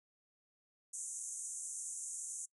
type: band-pass noise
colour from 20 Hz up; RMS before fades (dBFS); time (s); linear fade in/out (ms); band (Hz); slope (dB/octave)
pink; -44; 0.93-2.46; 10; 6300 to 10000; 96
effects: noise-tail reverb RT60 0.1 s tail -23 dB re dry